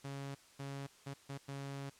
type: tone bursts at uneven times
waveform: sawtooth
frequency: 138.59 Hz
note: C#3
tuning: in tune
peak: -38 dBFS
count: 5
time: 0.04-0.35 / 0.59-0.87 / 1.06-1.14 / 1.29-1.38 / 1.48-1.9 s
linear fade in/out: 10 ms
effects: white hiss -63 dBFS RMS until 1.99 s + low-pass 9000 Hz 12 dB/octave